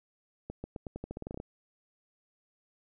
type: accelerating click train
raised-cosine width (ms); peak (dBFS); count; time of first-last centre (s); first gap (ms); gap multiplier
2; -25; 14; 0.5-1.401; 140; 0.87
effects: none